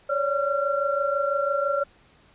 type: tone cluster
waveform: sine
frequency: 552 / 578 / 1369 Hz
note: C#5 / D5 / F6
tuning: -7 / -28 / -35 cents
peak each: -26 dBFS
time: 0.09-1.84 s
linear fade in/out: 10 ms
effects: pink hiss -57 dBFS RMS until 2.34 s + resampled to 8000 Hz